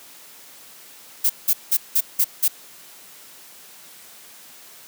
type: noise bursts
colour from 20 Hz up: violet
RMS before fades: -17 dBFS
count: 6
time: 1.24-2.482 s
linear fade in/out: 10 ms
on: 57 ms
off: 180 ms
effects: white hiss -45 dBFS RMS until 4.87 s + high-pass 150 Hz 12 dB/octave